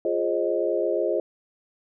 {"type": "chord", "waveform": "sine", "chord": "F minor seventh", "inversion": "none", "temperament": "equal with one note detuned", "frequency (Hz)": [349.2, 415.3, 534.2, 622.3], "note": ["F4", "Ab4", "C5", "Eb5"], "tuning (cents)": [0, 0, 36, 0], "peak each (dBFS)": -27, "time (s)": [0.05, 1.2], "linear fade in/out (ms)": 2, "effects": []}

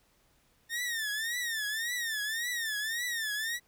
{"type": "tone with vibrato", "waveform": "sawtooth", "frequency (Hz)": 1813, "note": "A#6", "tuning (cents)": -49, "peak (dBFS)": -28, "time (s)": [0.69, 3.6], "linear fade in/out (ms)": 50, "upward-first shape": "triangle", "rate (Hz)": 1.8, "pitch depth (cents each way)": 160, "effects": ["pink hiss -68 dBFS RMS until 3.67 s"]}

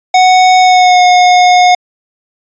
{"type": "tone with pitch glide", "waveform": "square", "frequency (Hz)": [740, 723.1], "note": ["F#5", "F#5"], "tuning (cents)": [0, -40], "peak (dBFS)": -4, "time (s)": [0.14, 1.75], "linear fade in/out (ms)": 5, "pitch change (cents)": -40, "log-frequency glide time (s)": [0.59, 1.02], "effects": ["resampled to 16000 Hz"]}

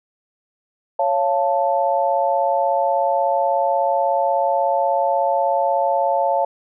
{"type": "chord", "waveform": "sine", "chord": "Db augmented", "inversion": "none", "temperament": "equal with one note detuned", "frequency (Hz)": [554.4, 690.8, 880], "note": ["Db5", "F5", "A5"], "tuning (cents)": [0, -19, 0], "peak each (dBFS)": -20, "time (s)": [0.99, 6.45], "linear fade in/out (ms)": 5, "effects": []}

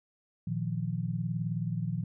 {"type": "chord", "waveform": "sine", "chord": "Bb suspended fourth", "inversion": "none", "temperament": "equal", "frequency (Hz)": [116.54, 155.56, 174.61], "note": ["Bb2", "Eb3", "F3"], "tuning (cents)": [0, 0, 0], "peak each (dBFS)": -34, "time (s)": [0.47, 2.04], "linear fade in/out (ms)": 5, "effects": []}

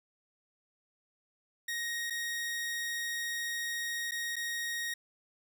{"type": "tone with dropouts", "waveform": "sawtooth", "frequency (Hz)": 1874, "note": "A#6", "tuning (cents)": 9, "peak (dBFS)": -30, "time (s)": [1.68, 4.94], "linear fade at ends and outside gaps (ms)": 5, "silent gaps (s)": [[2.1, 2.105], [4.111, 4.118], [4.358, 4.364]], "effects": []}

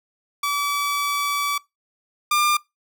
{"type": "tone pair in turn", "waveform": "sawtooth", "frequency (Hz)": [1149, 1197.9], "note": ["D6", "D6"], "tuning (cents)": [-38, 34], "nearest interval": "minor second", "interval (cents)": 72, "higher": "second", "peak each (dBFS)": [-17, -13], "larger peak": "second", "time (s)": [[0.43, 1.58], [2.31, 2.57]], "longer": "first", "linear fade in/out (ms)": 5, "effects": ["noise-tail reverb RT60 0.2 s tail -23 dB re dry"]}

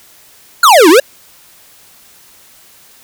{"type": "exponential two-way sweep", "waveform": "square", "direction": "down then up", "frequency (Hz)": [1480, 293.7, 580], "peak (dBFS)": -3, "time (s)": [0.63, 1], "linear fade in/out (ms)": 5, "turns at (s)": 0.89, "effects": ["white hiss -43 dBFS RMS until 3.03 s"]}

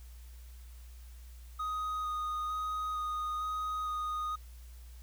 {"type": "tone with vibrato", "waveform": "triangle", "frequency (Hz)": 1244.5, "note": "D#6", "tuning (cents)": 0, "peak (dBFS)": -31, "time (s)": [1.59, 4.36], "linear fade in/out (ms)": 10, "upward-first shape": "square", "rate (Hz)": 1.1, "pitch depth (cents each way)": 10, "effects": ["added 60 Hz sine -47 dBFS peak until 5.02 s", "white hiss -62 dBFS RMS until 5.02 s"]}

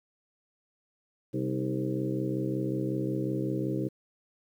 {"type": "harmonic tone with a mistuned harmonic", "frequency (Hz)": 65.41, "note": "C2", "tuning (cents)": 0, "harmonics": [2, 3, 4, 5, 6, 7, 8], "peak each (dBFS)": [-33, -36, -42, -32, -36, -41, -40], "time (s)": [1.33, 3.89], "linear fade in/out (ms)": 20, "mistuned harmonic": 5, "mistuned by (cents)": -62, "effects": ["10-bit"]}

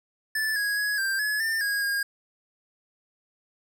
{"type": "tone with pitch steps", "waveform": "square", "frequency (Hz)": [1749, 1658, 1674, 1579, 1699, 1796, 1642, 1624], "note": ["A6", "G#6", "G#6", "G6", "G#6", "A6", "G#6", "G#6"], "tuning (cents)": [-11, -3, 13, 12, 39, 35, -20, -39], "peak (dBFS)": -25, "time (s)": [0.35, 2.03], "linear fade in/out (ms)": 5, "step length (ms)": 210, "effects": []}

